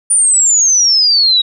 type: exponential sweep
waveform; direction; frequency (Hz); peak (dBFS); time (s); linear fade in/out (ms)
sine; down; 9480 to 3800; -7; 0.1-1.42; 10
effects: none